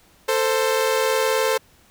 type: tone pair together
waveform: sawtooth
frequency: 444.1 / 523.3 Hz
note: A4 / C5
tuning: +16 / 0 cents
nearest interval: minor third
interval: 284 cents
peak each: -17 dBFS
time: 0.28-1.58 s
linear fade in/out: 10 ms
effects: pink hiss -55 dBFS RMS until 1.9 s